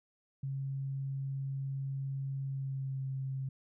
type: tone with pitch glide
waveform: sine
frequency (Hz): 136.2 to 133.78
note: C#3 to C3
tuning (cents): -30 to +39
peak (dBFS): -34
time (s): 0.43-3.49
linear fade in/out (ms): 5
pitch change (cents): -31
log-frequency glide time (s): 2.44-3.04
effects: none